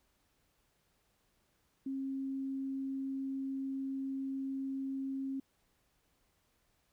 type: tone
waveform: sine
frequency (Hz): 269.3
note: C#4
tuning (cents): -50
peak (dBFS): -35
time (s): 1.86-5.4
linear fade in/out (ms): 5
effects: pink hiss -75 dBFS RMS until 6.92 s